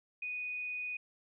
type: tone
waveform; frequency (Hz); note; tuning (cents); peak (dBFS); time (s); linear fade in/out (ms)
sine; 2481; D#7; -6; -36; 0.22-0.97; 5
effects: none

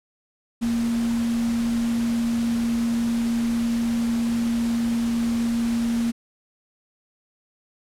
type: tone in noise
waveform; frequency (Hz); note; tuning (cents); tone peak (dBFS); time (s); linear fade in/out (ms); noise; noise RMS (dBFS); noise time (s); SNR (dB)
sine; 233.1; A#3; 0; -20; 0.61-6.12; 20; pink; -36; 0.61-6.12; +13
effects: low-pass 11000 Hz 12 dB/octave

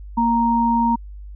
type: tone pair together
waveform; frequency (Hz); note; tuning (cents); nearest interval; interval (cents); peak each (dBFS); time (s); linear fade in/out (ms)
sine; 233.1 / 932.3; A#3 / A#5; 0 / 0; 2 octaves; 2400; -18 / -17; 0.17-0.96; 10
effects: added 50 Hz sine -33 dBFS peak until 1.35 s

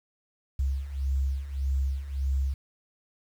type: beating tone pair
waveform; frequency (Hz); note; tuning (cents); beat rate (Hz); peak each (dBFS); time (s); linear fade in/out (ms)
sine; 66.5 / 68.2; C2 / C#2; +29 / -28; 1.7; -31 / -27; 0.59-2.54; 5
effects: 9-bit

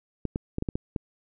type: clicks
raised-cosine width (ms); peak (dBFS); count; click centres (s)
3; -15; 7; 0.253 / 0.359 / 0.584 / 0.624 / 0.688 / 0.755 / 0.962
effects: none

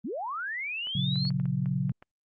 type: linear sweep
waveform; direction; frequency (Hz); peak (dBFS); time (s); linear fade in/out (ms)
sine; up; 174.61 to 4450; -31; 0.04-1.3; 10
type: clicks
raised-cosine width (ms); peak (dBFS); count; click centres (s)
0.5; -33; 9; 0.871 / 1.158 / 1.252 / 1.305 / 1.399 / 1.456 / 1.659 / 1.895 / 2.025
type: chord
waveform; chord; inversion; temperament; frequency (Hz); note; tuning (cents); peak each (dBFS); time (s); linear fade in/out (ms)
sine; F# major; first; equal with one note detuned; 116.54 / 138.59 / 181.71; A#2 / C#3 / F#3; 0 / 0 / -31; -34 / -28 / -30; 0.95-1.92; 5
effects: Opus 48 kbps

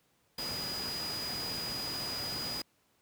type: tone in noise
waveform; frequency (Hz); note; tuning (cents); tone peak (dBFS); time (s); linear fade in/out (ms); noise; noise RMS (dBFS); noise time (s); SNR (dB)
sine; 4925; D#8; -19; -36; 0.38-2.62; 5; pink; -40; 0.38-2.62; +1
effects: pink hiss -71 dBFS RMS until 3.01 s + high-pass 100 Hz 12 dB/octave

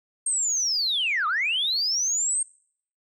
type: linear two-way sweep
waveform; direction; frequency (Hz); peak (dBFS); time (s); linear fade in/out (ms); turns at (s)
sine; down then up; 8590 to 1169 to 8590; -21; 0.26-2.43; 5; 1.27
effects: noise-tail reverb RT60 0.6 s tail -25 dB re dry + tanh soft clip ceiling -17 dBFS

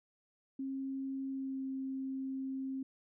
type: tone with pitch glide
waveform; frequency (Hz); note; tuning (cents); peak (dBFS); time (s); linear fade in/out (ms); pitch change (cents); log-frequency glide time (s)
sine; 268.8 to 266.2; C4 to C4; +47 to +30; -36; 0.59-2.83; 5; -17; 1.29-1.63
effects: none

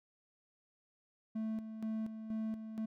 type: tone with tremolo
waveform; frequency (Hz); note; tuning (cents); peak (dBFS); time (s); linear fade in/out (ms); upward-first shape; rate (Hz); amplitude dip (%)
triangle; 220; A3; 0; -33; 1.35-2.86; 10; square; 2.1; 60
effects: none

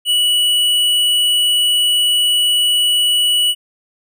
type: tone with hard clipping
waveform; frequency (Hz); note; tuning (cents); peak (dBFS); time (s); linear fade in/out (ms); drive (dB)
sine; 2942; F#7; -11; -13; 0.05-3.55; 50; 11
effects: none

